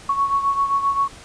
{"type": "beating tone pair", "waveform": "sine", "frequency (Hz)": [1108.7, 1116.3], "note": ["C#6", "C#6"], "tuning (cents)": [0, 12], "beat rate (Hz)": 7.6, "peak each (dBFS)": [-18, -24], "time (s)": [0.09, 1.08], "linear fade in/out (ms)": 5, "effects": ["pink hiss -42 dBFS RMS until 1.24 s", "resampled to 22050 Hz"]}